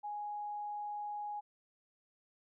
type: tone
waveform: sine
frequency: 830.6 Hz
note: G#5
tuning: in tune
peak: -38 dBFS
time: 0.03-1.41 s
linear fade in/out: 20 ms
effects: none